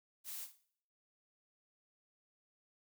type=noise with echo; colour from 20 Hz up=blue; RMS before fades=-45 dBFS; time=0.24-0.48 s; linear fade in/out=50 ms; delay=56 ms; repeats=3; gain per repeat=-12 dB; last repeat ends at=0.648 s; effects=noise-tail reverb RT60 0.6 s tail -18 dB re dry